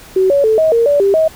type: tone with pitch steps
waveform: sine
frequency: 377.5 / 563 / 438.5 / 635 / 463.4 / 577 / 395.3 / 637 Hz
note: F#4 / C#5 / A4 / D#5 / A#4 / D5 / G4 / D#5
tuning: +35 / +27 / -6 / +35 / -10 / -31 / +15 / +41 cents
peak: -8 dBFS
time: 0.16-1.28 s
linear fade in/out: 5 ms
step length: 140 ms
effects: pink hiss -38 dBFS RMS until 1.35 s